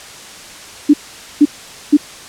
sine tone bursts, 293.7 Hz, D4, in tune, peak -3 dBFS, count 3, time 0.89-1.971 s, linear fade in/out 10 ms, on 47 ms, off 470 ms, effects white hiss -34 dBFS RMS until 2.28 s + low-pass 8000 Hz 12 dB/octave

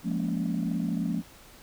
sine chord, Bb minor seventh, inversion second, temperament just, 174.81 / 209.8 / 233.1 / 279.7 Hz, F3 / Ab3 / Bb3 / Db4, +2 / +18 / 0 / +16 cents, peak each -29 / -31 / -31 / -33 dBFS, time 0.03-1.23 s, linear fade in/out 50 ms, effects tanh soft clip ceiling -20 dBFS + pink hiss -52 dBFS RMS until 1.62 s

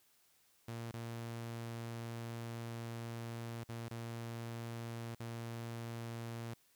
sawtooth tone with dropouts, 116.1 Hz, A#2, 7 cents flat, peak -38 dBFS, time 0.68-6.54 s, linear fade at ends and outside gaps 5 ms, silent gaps 0.914-0.937 / 3.639-3.689 / 3.885-3.909 / 5.149-5.199 s, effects white hiss -71 dBFS RMS until 6.75 s

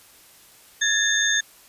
sine tone cluster, 1679 / 1784 / 3590 / 6480 Hz, G#6 / A6 / A7 / G#8, +18 / +23 / +34 / -43 cents, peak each -24 dBFS, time 0.81-1.41 s, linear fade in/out 10 ms, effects white hiss -51 dBFS RMS until 1.68 s + resampled to 32000 Hz

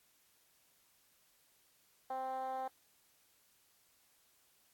10% pulse tone with band-pass filter, 261.6 Hz, C4, in tune, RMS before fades -40 dBFS, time 2.1-2.68 s, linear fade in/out 5 ms, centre 710 Hz, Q 5.9, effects white hiss -71 dBFS RMS until 4.73 s + AAC 64 kbps

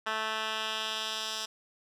10% pulse tone with band-pass filter sweep, 218.8 Hz, A3, 9 cents flat, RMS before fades -34 dBFS, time 0.06-1.46 s, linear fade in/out 10 ms, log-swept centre 1900 to 4800 Hz, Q 1.5, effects none

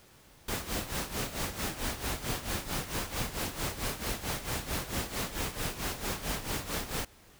pink noise with tremolo, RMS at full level -32 dBFS, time 0.48-7.05 s, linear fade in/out 5 ms, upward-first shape sine, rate 4.5 Hz, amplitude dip 75%, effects pink hiss -58 dBFS RMS until 7.39 s

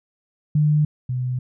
sine tone pair in turn, 150.5 / 126.2 Hz, D3 / B2, +43 / +38 cents, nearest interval minor third, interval 305 cents, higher first, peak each -14 / -21 dBFS, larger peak first, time 0.55-0.85 / 1.09-1.39 s, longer neither, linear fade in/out 5 ms, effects none

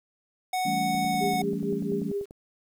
square tone with pitch glide, 740 to 734.9 Hz, F#5 to F#5, 0 to -12 cents, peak -26 dBFS, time 0.53-1.42 s, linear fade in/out 5 ms, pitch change -12 cents, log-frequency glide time 1.06-1.25 s
sine chord, A dominant seventh, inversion second, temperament equal with one note detuned, 164.81 / 196 / 220 / 280.7 Hz, E3 / G3 / A3 / C#4, 0 / 0 / 0 / +22 cents, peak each -35 / -32 / -33 / -34 dBFS, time 0.65-2.12 s, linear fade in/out 10 ms
click train, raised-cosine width 2 ms, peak -30 dBFS, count 15, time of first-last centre 0.95-2.309 s, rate 10.3 Hz
sine tone with tremolo, 402.6 Hz, G4, 46 cents sharp, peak -25 dBFS, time 1.2-2.26 s, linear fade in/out 20 ms, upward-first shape triangle, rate 4.4 Hz, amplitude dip 100%
effects 9-bit

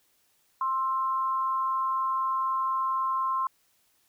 sine tone pair together, 1054 / 1323.9 Hz, C6 / E6, +12 / +7 cents, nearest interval major third, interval 395 cents, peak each -25 / -35 dBFS, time 0.61-3.47 s, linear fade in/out 2 ms, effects white hiss -68 dBFS RMS until 4.08 s

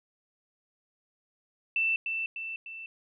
sine tone with echo, 2667 Hz, E7, 20 cents sharp, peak -24 dBFS, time 1.76-1.96 s, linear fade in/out 2 ms, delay 300 ms, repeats 3, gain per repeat -5 dB, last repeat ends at 2.86 s, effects none

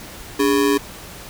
square ring-modulated tone, 349.2 Hz, F4, in tune, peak -12 dBFS, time 0.39-0.78 s, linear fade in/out 10 ms, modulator 59.9 Hz, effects pink hiss -37 dBFS RMS until 1.29 s

